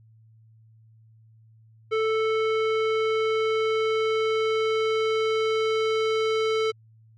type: tone with low-pass filter sweep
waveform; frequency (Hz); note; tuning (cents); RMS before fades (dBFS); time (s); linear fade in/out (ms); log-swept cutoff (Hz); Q
square; 440; A4; 0; -24; 1.91-6.72; 20; 2500 to 3900; 1.2
effects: added 111 Hz sine -52 dBFS peak until 7.17 s